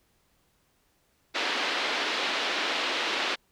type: band-pass noise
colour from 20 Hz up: white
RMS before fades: -29 dBFS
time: 1.34-3.36 s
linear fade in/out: 20 ms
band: 280 to 3900 Hz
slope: 24 dB/octave
effects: pink hiss -69 dBFS RMS until 3.51 s